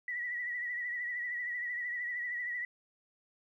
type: tone with vibrato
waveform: sine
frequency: 1942 Hz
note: B6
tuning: 30 cents flat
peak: -34 dBFS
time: 0.08-2.65 s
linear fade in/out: 2 ms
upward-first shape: triangle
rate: 13 Hz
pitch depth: 59 cents each way
effects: 12-bit